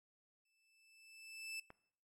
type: tone with exponential growth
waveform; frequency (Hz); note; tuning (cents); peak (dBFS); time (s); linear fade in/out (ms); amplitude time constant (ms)
sawtooth; 2637; E7; 0; -39; 0.45-1.6; 5; 250
type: click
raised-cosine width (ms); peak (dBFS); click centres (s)
0.5; -38; 1.704
effects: noise-tail reverb RT60 0.7 s tail -21 dB re dry + low-pass 12000 Hz 12 dB/octave